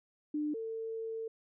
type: tone pair in turn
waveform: sine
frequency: 299.6 / 448.9 Hz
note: D4 / A4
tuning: +35 / +35 cents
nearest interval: perfect fifth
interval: 700 cents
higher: second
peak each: -31 / -36 dBFS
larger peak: first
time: 0.34-0.54 / 0.54-1.28 s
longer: second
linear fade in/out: 5 ms
effects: none